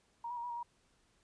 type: tone with pitch steps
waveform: sine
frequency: 938 / 973 / 940 / 973 / 942 / 954 Hz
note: A#5 / B5 / A#5 / B5 / A#5 / A#5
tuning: +11 / -26 / +14 / -26 / +18 / +40 cents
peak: -38 dBFS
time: 0.24-0.63 s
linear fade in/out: 5 ms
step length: 65 ms
effects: pink hiss -72 dBFS RMS until 1.23 s + resampled to 22050 Hz